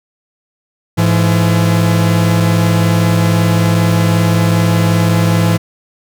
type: tone pair together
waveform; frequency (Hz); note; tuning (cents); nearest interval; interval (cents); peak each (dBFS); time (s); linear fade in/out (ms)
45% pulse; 106.4 / 168.9; G#2 / E3; +42 / +42; minor sixth; 800; -12; 0.97-5.58; 20
effects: none